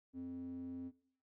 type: tone with band-pass filter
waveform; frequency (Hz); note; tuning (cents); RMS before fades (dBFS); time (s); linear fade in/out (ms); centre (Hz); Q
square; 87.31; F2; 0; -45; 0.13-0.92; 50; 280; 8.1
effects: noise-tail reverb RT60 0.5 s tail -17 dB re dry